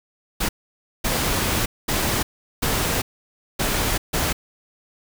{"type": "noise bursts at uneven times", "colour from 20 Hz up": "pink", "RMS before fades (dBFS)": -22, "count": 6, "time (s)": [[0.4, 0.49], [1.04, 1.66], [1.88, 2.23], [2.62, 3.02], [3.59, 3.98], [4.13, 4.33]], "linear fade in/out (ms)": 10, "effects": []}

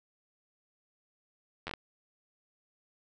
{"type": "slowing click train", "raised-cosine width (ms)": 0.3, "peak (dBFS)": -21, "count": 5, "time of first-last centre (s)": [1.67, 1.737], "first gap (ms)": 10, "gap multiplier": 1.36, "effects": []}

